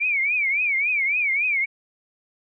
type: tone with vibrato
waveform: sine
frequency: 2304 Hz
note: D7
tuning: 34 cents flat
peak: -19 dBFS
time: 0-1.66 s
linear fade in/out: 20 ms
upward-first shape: triangle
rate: 3.6 Hz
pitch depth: 180 cents each way
effects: none